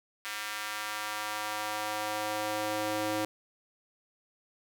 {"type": "tone with high-pass filter sweep", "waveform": "square", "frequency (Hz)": 106.3, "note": "G#2", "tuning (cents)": 41, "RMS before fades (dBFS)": -34, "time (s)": [0.25, 3.25], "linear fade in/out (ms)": 0, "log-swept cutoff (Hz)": [1700, 380], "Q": 1.2, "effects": []}